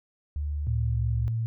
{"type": "tone with pitch glide", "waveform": "sine", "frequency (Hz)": [73.42, 69.34], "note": ["D2", "C#2"], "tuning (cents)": [0, 1], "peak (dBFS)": -27, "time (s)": [0.36, 1.28], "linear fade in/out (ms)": 0, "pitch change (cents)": -99, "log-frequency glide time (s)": [0.77, 0.98]}
{"type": "tone", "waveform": "sine", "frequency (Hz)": 113.6, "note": "A#2", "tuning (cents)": -44, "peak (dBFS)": -25, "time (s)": [0.67, 1.46], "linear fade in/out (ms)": 0}
{"effects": []}